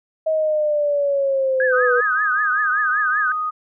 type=linear sweep; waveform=sine; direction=down; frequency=637 to 483.1 Hz; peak=-16 dBFS; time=0.26-2.01 s; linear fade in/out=10 ms
type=tone with vibrato; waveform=sine; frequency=1606 Hz; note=G6; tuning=41 cents sharp; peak=-18 dBFS; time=1.6-3.32 s; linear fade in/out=2 ms; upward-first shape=triangle; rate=5.2 Hz; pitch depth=160 cents each way
type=tone with pitch glide; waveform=sine; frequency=1253 to 1242.9 Hz; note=D#6 to D#6; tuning=+12 to -2 cents; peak=-20 dBFS; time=1.72-3.51 s; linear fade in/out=20 ms; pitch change=-14 cents; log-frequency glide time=2.2-2.3 s
effects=none